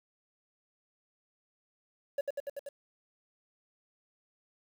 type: tone with echo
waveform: triangle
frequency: 564 Hz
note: C#5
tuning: 30 cents sharp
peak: -26 dBFS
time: 2.18-2.21 s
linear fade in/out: 5 ms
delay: 96 ms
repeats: 5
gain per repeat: -2 dB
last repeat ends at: 2.69 s
effects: 9-bit